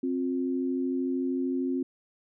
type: tone pair together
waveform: sine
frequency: 264.2 / 357.4 Hz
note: C4 / F4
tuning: +17 / +40 cents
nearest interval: perfect fourth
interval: 523 cents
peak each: -27 / -32 dBFS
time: 0.03-1.83 s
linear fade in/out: 5 ms
effects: none